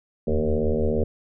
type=tone with frequency modulation; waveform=sine; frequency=229.8 Hz; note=A#3; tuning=25 cents flat; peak=-19 dBFS; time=0.27-1.04 s; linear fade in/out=5 ms; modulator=77.6 Hz; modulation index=4.1; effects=none